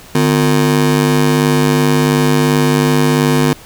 30% pulse ring-modulated tone, 201.1 Hz, G3, 44 cents sharp, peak -4 dBFS, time 0.15-3.53 s, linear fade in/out 0 ms, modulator 51.4 Hz, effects pink hiss -38 dBFS RMS until 3.65 s

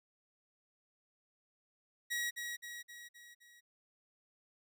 sawtooth tone with echo, 1909 Hz, A#6, 41 cents sharp, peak -31 dBFS, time 2.1-2.31 s, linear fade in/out 20 ms, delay 260 ms, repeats 5, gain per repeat -5 dB, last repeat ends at 3.61 s, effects none

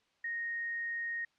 sine tone, 1863 Hz, A#6, 2 cents flat, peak -34 dBFS, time 0.24-1.25 s, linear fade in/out 5 ms, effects white hiss -73 dBFS RMS until 1.38 s + low-pass 4000 Hz 12 dB/octave

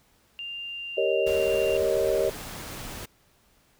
sine tone with pitch glide, 2794 to 2775 Hz, F7 to F7, 0 to -12 cents, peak -33 dBFS, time 0.39-1.77 s, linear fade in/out 0 ms, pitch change -12 cents, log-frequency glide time 0.61-1.27 s
sine chord, Eb dominant seventh, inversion first, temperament equal, 392 / 466.2 / 554.4 / 622.3 Hz, G4 / Bb4 / Db5 / Eb5, 0 / 0 / 0 / 0 cents, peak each -27 dBFS, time 0.97-2.3 s, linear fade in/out 10 ms
pink noise, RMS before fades -38 dBFS, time 1.26-3.06 s, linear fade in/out 10 ms
effects pink hiss -63 dBFS RMS until 3.79 s

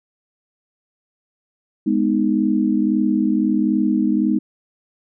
sine chord, G# minor, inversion none, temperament just, 207.7 / 249.2 / 311.5 Hz, G#3 / B3 / D#4, 0 / +16 / +2 cents, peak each -19 / -20 / -19 dBFS, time 1.86-4.39 s, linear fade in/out 10 ms, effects none

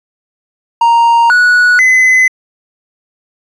triangle tone with pitch steps, 932 / 1468 / 2029 Hz, A#5 / F#6 / B6, -1 / -14 / +46 cents, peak -3 dBFS, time 0.81-2.28 s, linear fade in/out 5 ms, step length 490 ms, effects resampled to 22050 Hz

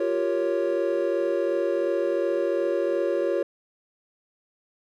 triangle chord, G half-diminished seventh, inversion third, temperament equal, 349.2 / 392 / 466.2 / 554.4 Hz, F4 / G4 / Bb4 / Db5, 0 / 0 / 0 / 0 cents, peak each -25 / -27 / -28 / -24 dBFS, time 0-3.43 s, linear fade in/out 5 ms, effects none

